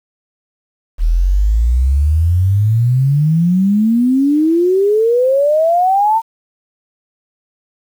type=exponential sweep; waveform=sine; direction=up; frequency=38.63 to 921 Hz; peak=-9 dBFS; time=0.98-6.22 s; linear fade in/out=50 ms; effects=7-bit